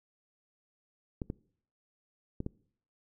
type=clicks; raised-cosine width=3 ms; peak=-22 dBFS; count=4; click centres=1.218 / 1.301 / 2.404 / 2.464 s; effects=noise-tail reverb RT60 0.6 s tail -23 dB re dry